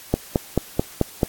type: click train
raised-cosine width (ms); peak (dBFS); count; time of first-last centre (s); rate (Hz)
2; -3; 6; 0.14-1.232; 4.58
effects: white hiss -42 dBFS RMS until 1.28 s + AAC 64 kbps